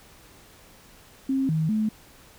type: tone with pitch steps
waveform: sine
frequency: 267.7 / 158.1 / 216.2 Hz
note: C4 / D#3 / A3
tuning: +40 / +28 / -30 cents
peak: -21 dBFS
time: 1.29-1.89 s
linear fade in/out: 5 ms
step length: 200 ms
effects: pink hiss -52 dBFS RMS until 2.38 s